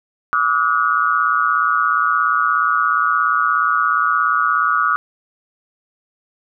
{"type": "tone cluster", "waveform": "sine", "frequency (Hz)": [1159, 1276, 1438], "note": ["D6", "D#6", "F#6"], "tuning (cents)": [-23, 43, -50], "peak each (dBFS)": -18, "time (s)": [0.33, 4.96], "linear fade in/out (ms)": 0, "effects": []}